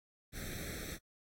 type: noise with comb filter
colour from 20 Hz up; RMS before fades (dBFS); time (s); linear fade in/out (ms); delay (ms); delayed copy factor
pink; -43; 0.32-0.99; 50; 0.51; +0.95
effects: AAC 64 kbps